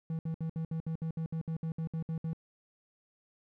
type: tone bursts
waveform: triangle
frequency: 161.9 Hz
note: E3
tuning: 31 cents flat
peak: -30 dBFS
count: 15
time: 0.1-2.332 s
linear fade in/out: 2 ms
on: 90 ms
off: 63 ms
effects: none